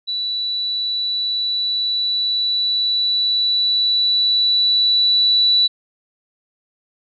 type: tone with level ramp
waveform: sine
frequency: 3951 Hz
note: B7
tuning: in tune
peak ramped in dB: -20 to -11 dBFS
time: 0.07-5.68 s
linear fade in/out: 20 ms
effects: none